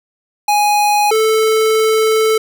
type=tone pair in turn; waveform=square; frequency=830.6 / 439.1 Hz; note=G#5 / A4; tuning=0 / -4 cents; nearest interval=major seventh; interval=1104 cents; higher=first; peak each=-11 dBFS; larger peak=neither; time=0.48-1.11 / 1.11-2.38 s; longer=second; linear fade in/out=5 ms; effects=none